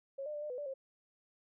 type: tone with pitch steps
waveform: sine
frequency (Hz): 547 / 602 / 590 / 600 / 498.8 / 583 / 536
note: C#5 / D5 / D5 / D5 / B4 / D5 / C5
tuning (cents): -23 / +43 / +8 / +37 / +17 / -13 / +42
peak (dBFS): -38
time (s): 0.18-0.74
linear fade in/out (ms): 10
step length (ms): 80
effects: none